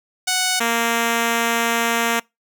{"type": "tone pair in turn", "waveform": "5% pulse", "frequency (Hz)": [740, 232], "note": ["F#5", "A#3"], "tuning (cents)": [0, -8], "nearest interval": "octave + minor sixth", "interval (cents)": 2008, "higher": "first", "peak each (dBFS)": -6, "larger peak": "neither", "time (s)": [[0.27, 0.6], [0.6, 2.2]], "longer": "second", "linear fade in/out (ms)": 10, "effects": ["noise-tail reverb RT60 0.2 s tail -25 dB re dry"]}